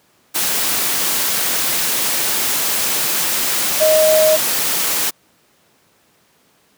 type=tone in noise; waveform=sine; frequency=625 Hz; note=D#5; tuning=8 cents sharp; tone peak=-10 dBFS; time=3.8-4.37 s; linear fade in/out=20 ms; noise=white; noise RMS=-18 dBFS; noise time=0.34-5.11 s; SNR=+5 dB; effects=pink hiss -56 dBFS RMS until 6.77 s + high-pass 150 Hz 12 dB/octave